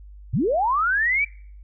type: linear sweep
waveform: sine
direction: up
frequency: 86 to 2349 Hz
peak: -18 dBFS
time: 0.33-1.25 s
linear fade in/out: 10 ms
effects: noise-tail reverb RT60 0.6 s tail -25 dB re dry + added 50 Hz sine -40 dBFS peak until 1.63 s